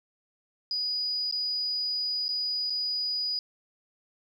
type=tone with dropouts; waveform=sine; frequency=4930 Hz; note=D#8; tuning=17 cents flat; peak=-27 dBFS; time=0.71-3.39 s; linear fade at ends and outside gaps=1 ms; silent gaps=1.312-1.324 / 2.282-2.29 / 2.698-2.703 s; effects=10-bit